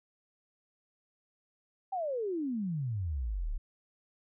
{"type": "exponential sweep", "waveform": "sine", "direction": "down", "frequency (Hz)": [795, 31.46], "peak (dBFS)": -31, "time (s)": [1.92, 3.58], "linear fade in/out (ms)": 10, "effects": []}